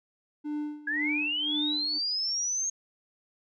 triangle tone with tremolo, 298.1 Hz, D4, 26 cents sharp, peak -27 dBFS, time 0.44-1.99 s, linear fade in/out 20 ms, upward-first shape sine, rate 1.9 Hz, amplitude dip 85%
sine linear sweep, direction up, 1630 to 6500 Hz, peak -27 dBFS, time 0.87-2.7 s, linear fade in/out 5 ms
effects none

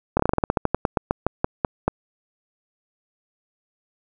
slowing click train, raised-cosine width 1 ms, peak -4 dBFS, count 19, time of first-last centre 0.17-1.88 s, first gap 25 ms, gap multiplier 1.14, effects none

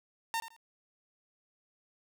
sawtooth tone with echo, 911 Hz, A#5, 40 cents flat, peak -27 dBFS, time 0.34-0.4 s, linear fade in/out 0 ms, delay 82 ms, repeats 2, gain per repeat -13 dB, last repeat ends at 0.564 s, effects none

